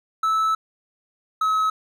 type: tone pair in turn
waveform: triangle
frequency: 1308 / 1284 Hz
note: E6 / E6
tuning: -14 / -46 cents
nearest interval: unison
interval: 32 cents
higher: first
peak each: -16 dBFS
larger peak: neither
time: 0.23-0.55 / 1.41-1.7 s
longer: first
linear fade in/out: 5 ms
effects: none